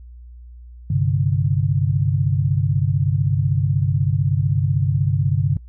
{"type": "chord", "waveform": "sine", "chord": "G suspended fourth", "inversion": "none", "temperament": "equal", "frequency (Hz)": [98, 130.81, 146.83], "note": ["G2", "C3", "D3"], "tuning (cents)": [0, 0, 0], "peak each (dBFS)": -20, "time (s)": [0.9, 5.57], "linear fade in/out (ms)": 5, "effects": ["noise-tail reverb RT60 0.1 s tail -24 dB re dry", "added 60 Hz sine -37 dBFS peak until 5.68 s"]}